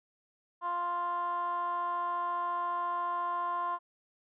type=tone with band-pass filter; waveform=15% pulse; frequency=349.2 Hz; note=F4; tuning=in tune; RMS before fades=-33 dBFS; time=0.61-3.79 s; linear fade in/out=50 ms; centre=960 Hz; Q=9.3; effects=resampled to 8000 Hz